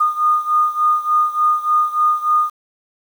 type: beating tone pair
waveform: sine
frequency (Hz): 1223 / 1226.4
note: D#6 / D#6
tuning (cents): -30 / -25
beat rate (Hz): 3.4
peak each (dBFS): -15 / -18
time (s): 0-2.5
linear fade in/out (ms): 10
effects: 7-bit